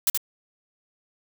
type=noise with echo; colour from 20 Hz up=blue; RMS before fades=-20 dBFS; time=0.07-0.1 s; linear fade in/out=2 ms; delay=75 ms; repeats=1; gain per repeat=-4 dB; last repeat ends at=0.175 s; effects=none